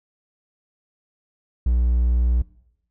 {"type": "tone", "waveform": "triangle", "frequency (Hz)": 60.2, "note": "B1", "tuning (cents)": -44, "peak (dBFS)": -14, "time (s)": [1.66, 2.42], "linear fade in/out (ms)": 5, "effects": ["noise-tail reverb RT60 0.8 s tail -21 dB re dry"]}